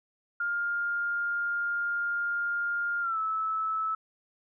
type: tone with pitch glide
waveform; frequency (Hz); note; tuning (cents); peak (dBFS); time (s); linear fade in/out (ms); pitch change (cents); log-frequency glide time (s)
sine; 1407 to 1305.2; F6 to E6; +12 to -18; -27; 0.4-3.95; 5; -130; 3.01-3.18
effects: none